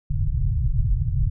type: low-pass noise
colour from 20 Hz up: pink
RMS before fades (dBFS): -21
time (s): 0.1-1.3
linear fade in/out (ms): 10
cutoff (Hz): 150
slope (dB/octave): 96
effects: none